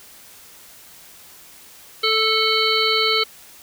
harmonic tone, 440 Hz, A4, in tune, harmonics 1 / 3 / 5 / 7 / 9 / 10, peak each -23 / -23 / -23 / -23 / -23 / -23 dBFS, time 2.03-3.24 s, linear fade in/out 10 ms, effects white hiss -45 dBFS RMS until 3.62 s

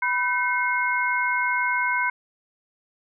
sine tone cluster, 986 / 1528 / 2158 Hz, B5 / G6 / C#7, -3 / -45 / -47 cents, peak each -25 dBFS, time 0.02-2.1 s, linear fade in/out 5 ms, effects none

